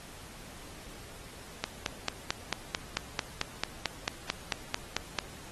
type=click train; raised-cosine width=0.2 ms; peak=-11 dBFS; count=17; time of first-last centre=1.64-5.188 s; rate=4.51 Hz; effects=pink hiss -49 dBFS RMS until 5.51 s + AAC 32 kbps